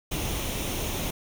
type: noise with comb filter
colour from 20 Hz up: pink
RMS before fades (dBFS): -30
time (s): 0.11-1.11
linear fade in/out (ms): 10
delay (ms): 0.32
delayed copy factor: +0.5
effects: none